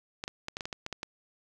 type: clicks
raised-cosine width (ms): 0.2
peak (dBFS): -18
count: 10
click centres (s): 0.239 / 0.279 / 0.484 / 0.569 / 0.608 / 0.655 / 0.728 / 0.864 / 0.927 / 1.031
effects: none